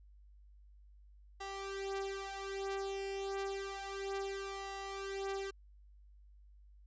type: tone with flanger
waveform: sawtooth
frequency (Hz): 392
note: G4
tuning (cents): 0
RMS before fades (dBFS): -41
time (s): 1.4-5.51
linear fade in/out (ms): 10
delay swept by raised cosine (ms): 1.5 to 5.5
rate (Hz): 0.3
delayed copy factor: +0.85
effects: added 50 Hz sine -57 dBFS peak until 6.86 s + resampled to 16000 Hz